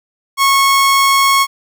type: tone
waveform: sawtooth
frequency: 1097 Hz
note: C#6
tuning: 18 cents flat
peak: -5 dBFS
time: 0.37-1.47 s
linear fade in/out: 50 ms
effects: none